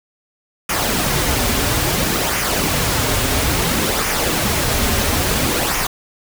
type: noise with flanger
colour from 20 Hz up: pink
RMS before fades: -18 dBFS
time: 0.69-5.87 s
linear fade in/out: 5 ms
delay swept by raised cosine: 0.24 to 6.24 ms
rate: 0.59 Hz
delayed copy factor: -0.5
effects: none